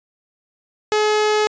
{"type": "tone", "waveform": "sawtooth", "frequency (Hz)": 425.1, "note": "G#4", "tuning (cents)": 40, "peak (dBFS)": -11, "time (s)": [0.92, 1.47], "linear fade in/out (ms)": 0, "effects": ["resampled to 16000 Hz"]}